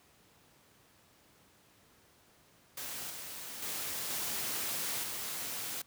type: noise with level steps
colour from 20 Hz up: white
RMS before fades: -41 / -44 / -38 / -36 / -39 dBFS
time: 2.77-5.82 s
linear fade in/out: 5 ms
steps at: 3.1 / 3.62 / 4.1 / 5.03 s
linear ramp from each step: 5 ms
effects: pink hiss -64 dBFS RMS until 5.86 s + high-pass 80 Hz 12 dB/octave